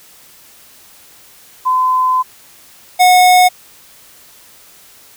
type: tone pair in turn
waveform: sine / square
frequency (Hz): 1021 / 729.3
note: C6 / F#5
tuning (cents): -43 / -25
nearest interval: tritone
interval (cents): 582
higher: first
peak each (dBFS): -10 / -6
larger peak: second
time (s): 1.65-2.23 / 2.99-3.49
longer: first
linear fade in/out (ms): 20
effects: white hiss -43 dBFS RMS until 5.16 s